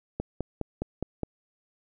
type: click train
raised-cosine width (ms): 2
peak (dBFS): -16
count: 6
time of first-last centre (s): 0.2-1.233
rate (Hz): 4.84
effects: none